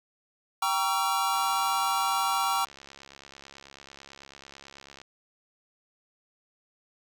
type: chord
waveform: square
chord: G diminished seventh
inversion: none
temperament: just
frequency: 784 / 940.8 / 1128.9 / 1354.7 Hz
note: G5 / Bb5 / Db6 / Fb6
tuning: 0 / +16 / +31 / +47 cents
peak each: -31 dBFS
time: 0.62-2.65 s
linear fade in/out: 5 ms
type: click train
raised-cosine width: 0.2 ms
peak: -29 dBFS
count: 255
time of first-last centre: 1.34-5.016 s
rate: 69.1 Hz
effects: none